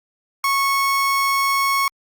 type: tone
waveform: 30% pulse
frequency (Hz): 1101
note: C#6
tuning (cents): -12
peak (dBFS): -14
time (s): 0.44-1.88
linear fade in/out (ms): 2
effects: Opus 48 kbps